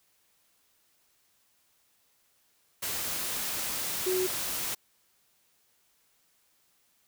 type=tone in noise; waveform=sine; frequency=370 Hz; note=F#4; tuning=in tune; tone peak=-26 dBFS; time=4.06-4.27 s; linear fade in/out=10 ms; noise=white; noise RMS=-33 dBFS; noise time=2.82-4.75 s; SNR=+4 dB; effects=white hiss -69 dBFS RMS until 7.07 s